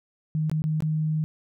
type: tone with dropouts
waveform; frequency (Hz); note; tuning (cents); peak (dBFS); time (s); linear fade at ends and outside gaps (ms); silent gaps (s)
sine; 155.56; D#3; 0; -22; 0.35-1.24; 0; 0.497-0.515 / 0.62-0.64 / 0.805-0.823
effects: none